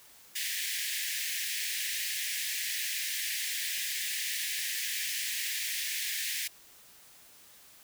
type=high-pass noise; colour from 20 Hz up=pink; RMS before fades=-34 dBFS; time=0.35-6.48 s; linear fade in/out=10 ms; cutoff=1700 Hz; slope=96 dB/octave; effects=white hiss -56 dBFS RMS until 7.83 s